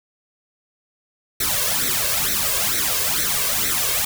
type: noise with flanger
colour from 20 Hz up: white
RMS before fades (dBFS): -21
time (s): 1.4-4.05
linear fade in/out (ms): 5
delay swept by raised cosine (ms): 0.5 to 1.9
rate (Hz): 2.2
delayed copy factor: +0.8
effects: none